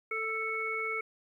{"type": "harmonic tone", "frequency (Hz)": 442, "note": "A4", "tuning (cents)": 8, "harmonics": [1, 3, 5], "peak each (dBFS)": [-38, -37, -33], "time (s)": [0.11, 1.01], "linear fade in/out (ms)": 5, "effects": ["11-bit"]}